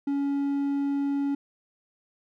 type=tone; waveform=triangle; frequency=280.8 Hz; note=C#4; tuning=22 cents sharp; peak=-22 dBFS; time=0.07-1.35 s; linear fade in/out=5 ms; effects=none